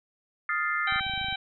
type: chord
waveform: sine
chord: F dominant seventh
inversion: third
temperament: equal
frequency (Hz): 1244.5 / 1396.9 / 1760 / 2093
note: Eb6 / F6 / A6 / C7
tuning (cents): 0 / 0 / 0 / 0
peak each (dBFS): -31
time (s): 0.49-1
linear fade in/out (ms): 2
type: harmonic tone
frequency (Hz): 775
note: G5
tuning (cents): -20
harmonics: 1 / 2 / 3 / 4 / 5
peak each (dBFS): -35 / -35 / -35 / -35 / -35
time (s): 0.87-1.36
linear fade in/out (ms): 5
type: clicks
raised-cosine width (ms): 5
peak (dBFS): -30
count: 11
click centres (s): 0.924 / 0.96 / 1.009 / 1.066 / 1.097 / 1.137 / 1.177 / 1.214 / 1.245 / 1.285 / 1.326
effects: none